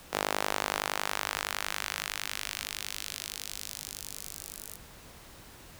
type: tone with high-pass filter sweep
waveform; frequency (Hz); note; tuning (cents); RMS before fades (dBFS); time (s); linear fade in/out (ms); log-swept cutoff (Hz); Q
sawtooth; 50.8; G#1; -38; -36; 0.12-4.77; 20; 560 to 9300; 0.85
effects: pink hiss -51 dBFS RMS until 5.79 s